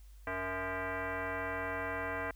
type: tone with frequency modulation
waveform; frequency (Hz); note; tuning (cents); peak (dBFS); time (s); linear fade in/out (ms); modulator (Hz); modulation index
sine; 466.2; A#4; 0; -34; 0.27-2.31; 2; 374; 4.4
effects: added 50 Hz sine -51 dBFS peak until 2.35 s + white hiss -68 dBFS RMS until 2.35 s